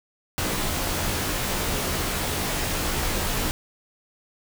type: noise with comb filter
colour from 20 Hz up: pink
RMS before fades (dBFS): -26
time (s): 0.38-3.51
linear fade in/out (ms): 0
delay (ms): 18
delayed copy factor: -0.8
effects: none